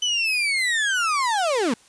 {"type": "linear sweep", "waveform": "35% pulse", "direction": "down", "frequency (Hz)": [3034, 207.7], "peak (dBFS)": -18, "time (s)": [0.02, 1.74], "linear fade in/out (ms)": 5, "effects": ["white hiss -54 dBFS RMS until 1.88 s", "resampled to 22050 Hz"]}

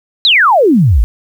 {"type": "exponential sweep", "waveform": "sine", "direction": "down", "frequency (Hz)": [4186, 46.32], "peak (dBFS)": -5, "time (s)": [0.25, 1.04], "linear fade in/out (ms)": 0, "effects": ["7-bit"]}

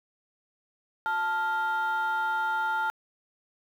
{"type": "tone pair together", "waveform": "sine", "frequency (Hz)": [880, 1396.9], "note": ["A5", "F6"], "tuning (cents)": [0, 0], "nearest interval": "minor sixth", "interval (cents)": 800, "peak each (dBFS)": -26, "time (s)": [1.06, 2.9], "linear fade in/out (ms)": 0, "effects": ["tanh soft clip ceiling -22 dBFS", "9-bit"]}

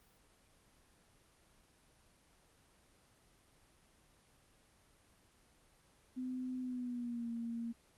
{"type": "tone with pitch glide", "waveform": "sine", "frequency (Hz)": [254.8, 232.3], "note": ["C4", "A#3"], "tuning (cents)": [-46, -6], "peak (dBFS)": -38, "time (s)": [6.16, 7.73], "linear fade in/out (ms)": 20, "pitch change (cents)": -160, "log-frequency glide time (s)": [6.6, 7.3], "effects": ["pink hiss -68 dBFS RMS until 7.97 s", "Opus 24 kbps"]}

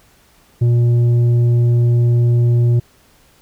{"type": "tone with tanh clipping", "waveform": "sine", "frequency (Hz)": 119.5, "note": "A#2", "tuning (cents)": 43, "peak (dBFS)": -11, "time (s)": [0.61, 2.8], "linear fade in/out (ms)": 10, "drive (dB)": 6, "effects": ["pink hiss -52 dBFS RMS until 3.41 s"]}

